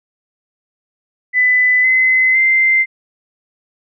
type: tone with pitch steps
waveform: sine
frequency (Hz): 2000 / 2041 / 2083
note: B6 / C7 / C7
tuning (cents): +21 / -44 / -8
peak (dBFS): -9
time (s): 1.33-2.86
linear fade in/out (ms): 50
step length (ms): 510
effects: none